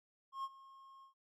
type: tone with ADSR envelope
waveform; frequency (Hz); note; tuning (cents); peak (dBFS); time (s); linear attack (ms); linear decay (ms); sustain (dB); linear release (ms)
triangle; 1078; C#6; -49; -35; 0.32-1.14; 120; 42; -19; 110
effects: none